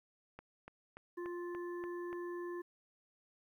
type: click train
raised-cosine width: 0.5 ms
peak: -34 dBFS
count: 7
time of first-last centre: 0.39-2.129 s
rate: 3.45 Hz
type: harmonic tone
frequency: 350 Hz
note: F4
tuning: 4 cents sharp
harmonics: 1 / 3 / 5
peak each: -40 / -50 / -54 dBFS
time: 1.17-2.62 s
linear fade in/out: 10 ms
effects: 12-bit